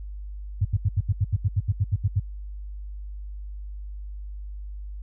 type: tone bursts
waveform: sine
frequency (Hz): 98.4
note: G2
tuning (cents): +7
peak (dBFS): -17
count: 14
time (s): 0.61-2.199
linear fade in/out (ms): 10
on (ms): 42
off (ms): 77
effects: added 50 Hz sine -33 dBFS peak until 5.02 s